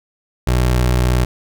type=tone; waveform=25% pulse; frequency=61.74 Hz; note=B1; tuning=in tune; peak=-9 dBFS; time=0.47-1.25 s; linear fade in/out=5 ms; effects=none